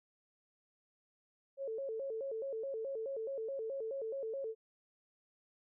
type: tone with vibrato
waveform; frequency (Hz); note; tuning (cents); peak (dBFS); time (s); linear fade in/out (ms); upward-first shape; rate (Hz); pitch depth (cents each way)
sine; 493.1; B4; -3; -37; 1.57-4.55; 50; square; 4.7; 180
effects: none